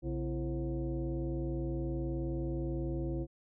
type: tone with frequency modulation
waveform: sine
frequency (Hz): 138.59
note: C#3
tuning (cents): 0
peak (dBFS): -32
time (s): 0.02-3.27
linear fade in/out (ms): 50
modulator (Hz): 198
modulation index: 1.5
effects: none